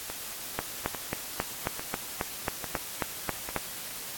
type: two click trains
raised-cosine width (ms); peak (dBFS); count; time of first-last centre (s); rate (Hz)
0.5; -20 / -12; 5 / 12; 0.1-3.49 / 0.59-3.563; 1.18 / 3.7
effects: white hiss -39 dBFS RMS until 4.17 s + AAC 64 kbps